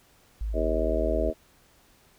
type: tone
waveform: sine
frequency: 53.4 Hz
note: G#1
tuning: 49 cents sharp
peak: -27 dBFS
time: 0.41-1.3 s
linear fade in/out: 0 ms
type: harmonic tone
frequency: 79.2 Hz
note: D#2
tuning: 31 cents sharp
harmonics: 3 / 4 / 5 / 6 / 7 / 8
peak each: -35 / -32 / -32 / -33 / -33 / -28 dBFS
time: 0.53-1.34 s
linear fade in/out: 50 ms
effects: pink hiss -60 dBFS RMS until 2.18 s